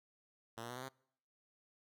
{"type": "tone with pitch steps", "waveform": "5% pulse", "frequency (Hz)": [114.5, 118.74, 123.14, 127.71, 132.44], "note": ["A#2", "A#2", "B2", "C3", "C3"], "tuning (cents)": [-31, 32, -5, -42, 21], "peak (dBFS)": -33, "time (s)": [0.57, 0.89], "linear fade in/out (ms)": 10, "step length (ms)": 64, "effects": ["noise-tail reverb RT60 0.7 s tail -26 dB re dry"]}